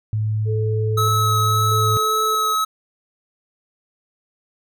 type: tone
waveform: sine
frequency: 107.8 Hz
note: A2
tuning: 35 cents flat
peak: -18 dBFS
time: 0.13-1.97 s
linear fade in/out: 0 ms
type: tone with tremolo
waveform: sine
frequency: 435.7 Hz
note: A4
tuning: 17 cents flat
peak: -24 dBFS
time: 0.45-2.56 s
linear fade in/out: 50 ms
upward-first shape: square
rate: 0.79 Hz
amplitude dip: 50%
type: tone with vibrato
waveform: square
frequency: 1288 Hz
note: E6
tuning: 41 cents flat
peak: -18 dBFS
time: 0.97-2.65 s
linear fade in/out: 10 ms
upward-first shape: triangle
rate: 1.8 Hz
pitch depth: 13 cents each way
effects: none